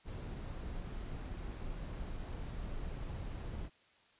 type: noise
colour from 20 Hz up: brown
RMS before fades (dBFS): -42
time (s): 0.04-3.7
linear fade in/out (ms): 50
effects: white hiss -67 dBFS RMS until 4.19 s + resampled to 8000 Hz